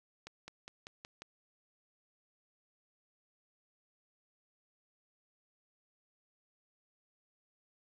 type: accelerating click train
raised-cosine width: 0.2 ms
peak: -29 dBFS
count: 6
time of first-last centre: 0.27-1.22 s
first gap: 210 ms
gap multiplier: 0.95
effects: none